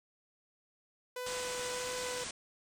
sawtooth tone with vibrato, 498.5 Hz, B4, 16 cents sharp, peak -34 dBFS, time 1.16-2.24 s, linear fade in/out 5 ms, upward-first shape triangle, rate 1.6 Hz, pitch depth 9 cents each way
white low-pass noise, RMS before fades -42 dBFS, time 1.26-2.31 s, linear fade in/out 5 ms, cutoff 9200 Hz, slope 96 dB/octave
clicks, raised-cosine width 3 ms, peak -39 dBFS, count 2, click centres 1.595 / 2.266 s
effects none

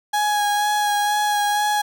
35% pulse tone with vibrato, 830.6 Hz, G#5, in tune, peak -16 dBFS, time 0.13-1.82 s, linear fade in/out 10 ms, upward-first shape sine, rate 2.1 Hz, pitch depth 16 cents each way, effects none

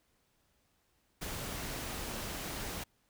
pink noise, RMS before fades -40 dBFS, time 1.21-2.84 s, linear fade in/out 10 ms, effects pink hiss -74 dBFS RMS until 3.09 s

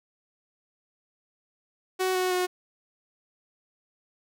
sawtooth tone with pitch steps, 373.1 / 368.2 / 363.3 Hz, F#4 / F#4 / F#4, +14 / -8 / -32 cents, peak -20 dBFS, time 1.99-2.47 s, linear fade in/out 20 ms, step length 160 ms, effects none

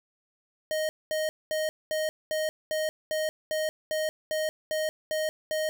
square tone bursts, 622.3 Hz, D#5, in tune, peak -27 dBFS, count 13, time 0.71-5.69 s, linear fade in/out 0 ms, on 180 ms, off 220 ms, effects none

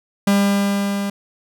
45% pulse tone with level ramp, 200 Hz, G3, 35 cents sharp, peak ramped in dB -12 to -21 dBFS, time 0.27-1.1 s, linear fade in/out 5 ms, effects none

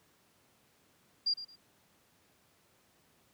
sine tone with echo, 4788 Hz, D8, 33 cents sharp, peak -27 dBFS, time 1.26-1.34 s, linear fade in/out 10 ms, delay 110 ms, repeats 2, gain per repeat -13 dB, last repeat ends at 1.56 s, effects pink hiss -68 dBFS RMS until 3.33 s + high-pass 100 Hz 12 dB/octave

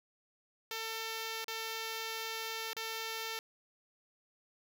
5% pulse tone with dropouts, 448 Hz, A4, 31 cents sharp, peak -26 dBFS, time 0.71-3.39 s, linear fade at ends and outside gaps 1 ms, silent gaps 1.444-1.481 / 2.732-2.766 s, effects none

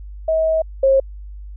sine tone pair in turn, 640 / 538.2 Hz, D#5 / C5, +49 / +49 cents, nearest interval minor third, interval 300 cents, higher first, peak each -14 / -10 dBFS, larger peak second, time 0.28-0.62 / 0.83-1 s, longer first, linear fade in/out 5 ms, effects added 50 Hz sine -31 dBFS peak until 1.56 s

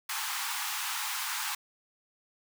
pink high-pass noise, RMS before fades -34 dBFS, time 0.09-1.55 s, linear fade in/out 5 ms, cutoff 810 Hz, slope 96 dB/octave, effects none

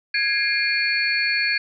sine tone cluster, 1655 / 2121 / 2406 / 4409 Hz, G#6 / C7 / D7 / C#8, -6 / +23 / +41 / -10 cents, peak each -23 / -28 / -23 / -25 dBFS, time 0.14-1.58 s, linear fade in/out 5 ms, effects none

